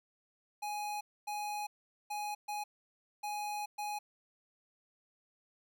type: tone bursts at uneven times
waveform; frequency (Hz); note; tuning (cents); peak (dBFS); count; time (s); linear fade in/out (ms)
square; 833; G#5; +5; -37; 6; 0.62-1.01 / 1.27-1.67 / 2.1-2.35 / 2.48-2.64 / 3.23-3.66 / 3.78-3.99; 10
effects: 12-bit